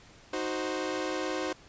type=chord; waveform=sawtooth; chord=C diminished; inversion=first; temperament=equal; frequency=311.1 / 370 / 523.3 Hz; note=Eb4 / Gb4 / C5; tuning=0 / 0 / 0 cents; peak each=-31 dBFS; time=0.33-1.53 s; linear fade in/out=5 ms; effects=pink hiss -55 dBFS RMS until 1.68 s + resampled to 16000 Hz